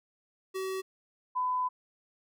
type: tone pair in turn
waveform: square / sine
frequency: 379.8 / 1004.6 Hz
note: F#4 / B5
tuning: +45 / +29 cents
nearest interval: octave + perfect fourth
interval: 1684 cents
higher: second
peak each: -33 / -27 dBFS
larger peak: second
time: 0.54-0.82 / 1.35-1.69 s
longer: second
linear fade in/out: 20 ms
effects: none